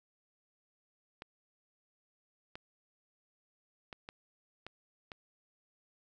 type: clicks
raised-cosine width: 0.3 ms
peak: -28 dBFS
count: 6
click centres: 1.221 / 2.555 / 3.928 / 4.089 / 4.666 / 5.118 s
effects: none

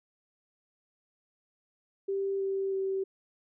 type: tone with pitch steps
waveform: sine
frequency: 392 / 388.6 / 385.3 Hz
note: G4 / G4 / G4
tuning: 0 / -15 / -30 cents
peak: -28 dBFS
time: 2.08-3.04 s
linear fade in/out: 10 ms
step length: 320 ms
effects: none

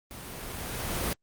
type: noise with level ramp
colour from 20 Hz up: pink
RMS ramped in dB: -43 to -29 dBFS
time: 0.11-1.13 s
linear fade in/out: 0 ms
effects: Opus 32 kbps

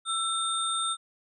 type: tone cluster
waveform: sine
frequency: 1334 / 3635 / 8590 Hz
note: E6 / A#7 / C9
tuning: +20 / -44 / +44 cents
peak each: -30 / -30 / -33 dBFS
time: 0.05-0.97 s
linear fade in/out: 50 ms
effects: none

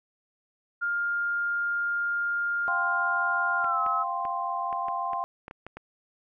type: tone with pitch glide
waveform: sine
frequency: 1406 to 1289.3 Hz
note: F6 to E6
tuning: +11 to -39 cents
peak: -25 dBFS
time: 0.81-4.04 s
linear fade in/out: 20 ms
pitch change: -150 cents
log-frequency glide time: 3.6-3.81 s
type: chord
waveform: sine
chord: F suspended second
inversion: none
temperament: equal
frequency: 698.5 / 784 / 1046.5 Hz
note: F5 / G5 / C6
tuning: 0 / 0 / 0 cents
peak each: -33 / -33 / -30 dBFS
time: 2.68-5.24 s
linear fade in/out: 0 ms
type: clicks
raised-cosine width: 0.5 ms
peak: -25 dBFS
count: 10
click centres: 3.644 / 3.864 / 4.252 / 4.728 / 4.884 / 5.133 / 5.481 / 5.511 / 5.666 / 5.77 s
effects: none

